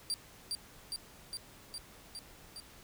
30% pulse tone with echo, 4707 Hz, D8, 3 cents sharp, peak -29 dBFS, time 0.1-0.14 s, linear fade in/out 0 ms, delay 410 ms, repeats 6, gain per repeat -2 dB, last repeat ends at 2.6 s, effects pink hiss -56 dBFS RMS until 2.83 s

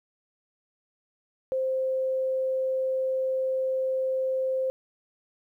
sine tone, 523.3 Hz, C5, in tune, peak -24 dBFS, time 1.52-4.7 s, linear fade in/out 0 ms, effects 11-bit

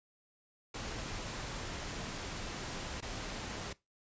pink noise with dropouts, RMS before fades -41 dBFS, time 0.74-3.73 s, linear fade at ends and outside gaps 5 ms, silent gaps 3.006-3.024 s, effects noise-tail reverb RT60 0.2 s tail -19 dB re dry + resampled to 16000 Hz

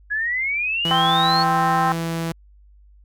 sine exponential sweep, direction up, 1661.2 to 4435 Hz, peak -20 dBFS, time 0.1-1.44 s, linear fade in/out 20 ms
sawtooth tone with pitch glide, 166.7 to 165.36 Hz, E3 to E3, +20 to +6 cents, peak -19 dBFS, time 0.85-2.32 s, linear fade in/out 2 ms, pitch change -14 cents, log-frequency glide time 1.77-2.17 s
harmonic tone, 261.6 Hz, C4, in tune, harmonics 3 / 4 / 5 / 6 / 7, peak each -19 / -22 / -25 / -30 / -32 dBFS, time 0.91-1.92 s, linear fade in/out 0 ms
effects added 50 Hz sine -47 dBFS peak until 3.04 s

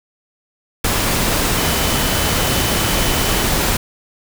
sine tone in noise, 3025 Hz, F#7, 38 cents sharp, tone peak -28 dBFS, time 1.57-3.44 s, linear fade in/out 5 ms, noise pink, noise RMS -17 dBFS, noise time 0.84-3.77 s, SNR -14 dB, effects none

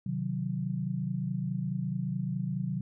sine chord, C diminished, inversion none, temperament equal, 130.81 / 155.56 / 185 Hz, C3 / Eb3 / Gb3, 0 / 0 / 0 cents, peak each -34 / -35 / -33 dBFS, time 0.06-2.81 s, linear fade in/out 5 ms, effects none

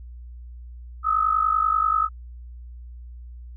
sine tone pair together, 1249.7 / 1300 Hz, D#6 / E6, +7 / -24 cents, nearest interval minor second, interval 69 cents, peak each -21 dBFS, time 1.03-2.09 s, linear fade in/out 50 ms, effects added 60 Hz sine -37 dBFS peak until 3.56 s

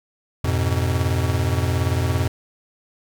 square chord, F diminished, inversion none, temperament just, 87.31 / 104.77 / 125.72 Hz, F2 / Ab2 / Cb3, 0 / +16 / +31 cents, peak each -22 / -26 / -24 dBFS, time 0.44-2.28 s, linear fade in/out 5 ms, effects 9-bit

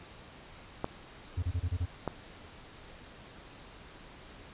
clicks, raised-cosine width 1 ms, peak -17 dBFS, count 2, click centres 0.844 / 2.077 s
triangle tone bursts, 87.31 Hz, F2, in tune, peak -26 dBFS, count 6, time 1.37-1.857 s, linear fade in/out 10 ms, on 57 ms, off 29 ms
effects pink hiss -51 dBFS RMS until 4.53 s + resampled to 8000 Hz

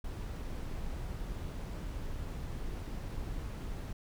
brown noise, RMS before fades -39 dBFS, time 0.04-3.93 s, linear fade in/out 5 ms, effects none

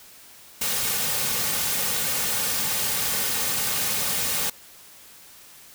white noise with comb filter, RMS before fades -25 dBFS, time 0.61-4.5 s, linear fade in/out 5 ms, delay 3 ms, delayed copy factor -0.55, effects white hiss -48 dBFS RMS until 5.74 s

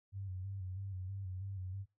sine tone with vibrato, 95.2 Hz, F#2, 50 cents sharp, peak -40 dBFS, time 0.12-1.86 s, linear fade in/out 50 ms, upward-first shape square, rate 3.1 Hz, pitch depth 51 cents each way, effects noise-tail reverb RT60 0.2 s tail -17 dB re dry

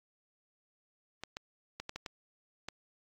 clicks, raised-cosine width 0.2 ms, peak -22 dBFS, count 7, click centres 1.236 / 1.369 / 1.8 / 1.894 / 1.96 / 2.062 / 2.686 s, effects AAC 64 kbps

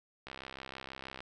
click train, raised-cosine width 0.3 ms, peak -27 dBFS, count 63, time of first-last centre 0.27-1.205 s, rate 66.3 Hz, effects none

